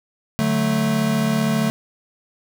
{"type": "chord", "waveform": "square", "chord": "D major", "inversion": "none", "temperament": "equal", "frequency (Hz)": [146.83, 185, 220], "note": ["D3", "F#3", "A3"], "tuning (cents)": [0, 0, 0], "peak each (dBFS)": [-24, -26, -20], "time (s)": [0.39, 1.7], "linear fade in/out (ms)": 0, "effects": []}